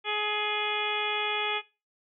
harmonic tone with a mistuned harmonic, 420.6 Hz, G#4, 22 cents sharp, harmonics 1 / 2 / 3 / 4 / 5 / 6 / 7 / 8, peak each -35 / -34 / -36 / -39 / -36 / -33 / -38 / -34 dBFS, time 0.04-1.62 s, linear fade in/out 50 ms, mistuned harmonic 6, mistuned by -33 cents, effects noise-tail reverb RT60 0.3 s tail -21 dB re dry

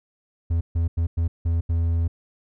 triangle tone bursts at uneven times, 83.5 Hz, E2, 23 cents sharp, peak -17 dBFS, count 6, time 0.5-0.61 / 0.75-0.88 / 0.97-1.07 / 1.17-1.28 / 1.45-1.61 / 1.69-2.08 s, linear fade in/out 10 ms, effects none

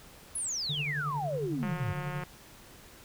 sine exponential sweep, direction down, 10950 to 91.8 Hz, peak -31 dBFS, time 0.35-1.93 s, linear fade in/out 5 ms
triangle tone with tremolo, 146.83 Hz, D3, in tune, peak -29 dBFS, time 0.69-2.24 s, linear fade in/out 5 ms, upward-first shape triangle, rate 11 Hz, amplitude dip 75%
click train, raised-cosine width 0.5 ms, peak -25 dBFS, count 110, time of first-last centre 1.63-2.236 s, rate 180 Hz
effects pink hiss -53 dBFS RMS until 3.04 s

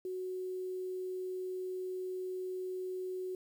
sine tone with quantisation, 370 Hz, F#4, in tune, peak -36 dBFS, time 0.05-3.35 s, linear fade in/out 2 ms, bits 10, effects none

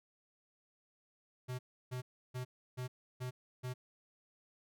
square tone bursts, 126.3 Hz, B2, 39 cents sharp, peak -39 dBFS, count 6, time 1.48-3.74 s, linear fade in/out 20 ms, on 110 ms, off 320 ms, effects none

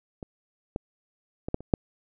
clicks, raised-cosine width 2 ms, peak -24 / -16 / -18 / -11 / -28 / -6 dBFS, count 6, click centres 0.228 / 0.761 / 1.485 / 1.544 / 1.606 / 1.738 s, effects none

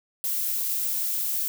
violet noise, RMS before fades -27 dBFS, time 0.24-1.48 s, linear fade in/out 0 ms, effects none

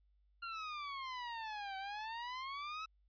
sawtooth exponential two-way sweep, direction down then up, 1396.9 to 764 to 1308 Hz, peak -38 dBFS, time 0.42-2.86 s, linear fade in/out 10 ms, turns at 1.77 s, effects added 50 Hz sine -69 dBFS peak until 3.08 s + resampled to 11025 Hz

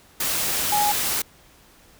sine tone in noise, 830 Hz, G#5, 1 cent flat, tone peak -19 dBFS, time 0.72-0.92 s, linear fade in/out 5 ms, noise white, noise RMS -24 dBFS, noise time 0.2-1.22 s, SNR +2 dB, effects pink hiss -53 dBFS RMS until 1.99 s

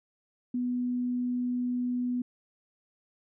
sine tone, 246.9 Hz, B3, in tune, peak -27 dBFS, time 0.54-2.22 s, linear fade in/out 5 ms, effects none

